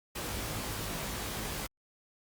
pink noise with comb filter, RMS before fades -37 dBFS, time 0.15-1.67 s, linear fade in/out 10 ms, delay 19 ms, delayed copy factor +0.8, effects Opus 48 kbps

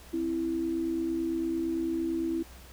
sine tone pair together, 261.6 / 330.5 Hz, C4 / E4, 0 / +5 cents, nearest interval major third, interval 405 cents, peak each -35 / -28 dBFS, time 0.13-2.43 s, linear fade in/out 10 ms, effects added 63 Hz sine -50 dBFS peak until 2.72 s + pink hiss -52 dBFS RMS until 2.72 s

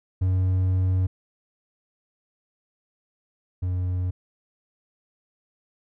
triangle tone pair in turn, 92.8 / 90.79 Hz, F#2 / F#2, +6 / -32 cents, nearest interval unison, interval 38 cents, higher first, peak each -17 / -21 dBFS, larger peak first, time 0.21-1.07 / 3.62-4.11 s, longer first, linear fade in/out 10 ms, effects none

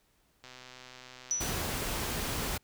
click train, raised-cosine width 0.2 ms, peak -31 dBFS, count 149, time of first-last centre 0.44-1.605 s, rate 127 Hz
sine tone with exponential decay, 5920 Hz, F#8, in tune, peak -25 dBFS, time 1.31-1.73 s, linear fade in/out 0 ms, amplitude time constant 90 ms
pink noise, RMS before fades -34 dBFS, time 1.4-2.58 s, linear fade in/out 10 ms
effects pink hiss -70 dBFS RMS until 2.63 s

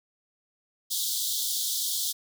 pink high-pass noise, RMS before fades -29 dBFS, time 0.9-2.13 s, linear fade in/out 20 ms, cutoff 3300 Hz, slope 96 dB/octave, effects none

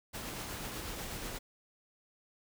pink noise with tremolo, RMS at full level -40 dBFS, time 0.13-1.39 s, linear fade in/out 20 ms, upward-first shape triangle, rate 8.2 Hz, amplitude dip 30%, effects none

